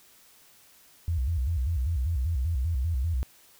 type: tone with vibrato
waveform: sine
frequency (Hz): 73.1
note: D2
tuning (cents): -7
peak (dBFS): -24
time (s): 1.08-3.23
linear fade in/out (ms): 0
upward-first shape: square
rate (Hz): 5.1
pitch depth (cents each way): 240
effects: white hiss -57 dBFS RMS until 3.59 s